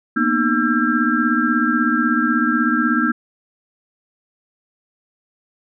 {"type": "tone cluster", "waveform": "sine", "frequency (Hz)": [230.3, 246.6, 307.1, 1343, 1606], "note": ["A#3", "B3", "D#4", "E6", "G6"], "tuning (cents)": [-21, -2, -23, 32, 41], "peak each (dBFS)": -21, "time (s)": [0.16, 3.12], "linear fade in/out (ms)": 10, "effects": []}